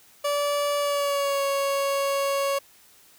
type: tone with pitch glide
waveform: 30% pulse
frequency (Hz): 578 to 555.1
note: D5 to C#5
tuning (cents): -28 to +2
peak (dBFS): -20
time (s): 0.24-2.59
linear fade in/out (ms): 10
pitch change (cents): -70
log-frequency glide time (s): 0.78-1.43
effects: white hiss -55 dBFS RMS until 3.18 s